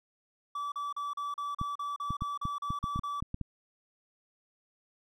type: tone bursts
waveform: triangle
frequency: 1154 Hz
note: D6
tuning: 31 cents flat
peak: -31 dBFS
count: 13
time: 0.55-3.204 s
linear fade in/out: 5 ms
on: 170 ms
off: 37 ms
type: clicks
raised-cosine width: 5 ms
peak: -22 dBFS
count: 11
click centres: 1.614 / 2.106 / 2.221 / 2.454 / 2.705 / 2.841 / 2.96 / 2.992 / 3.225 / 3.344 / 3.413 s
effects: none